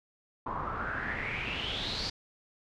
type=noise with low-pass filter sweep; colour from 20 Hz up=pink; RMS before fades=-35 dBFS; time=0.46-2.1 s; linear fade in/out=5 ms; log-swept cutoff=980 to 4800 Hz; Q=6.9; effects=none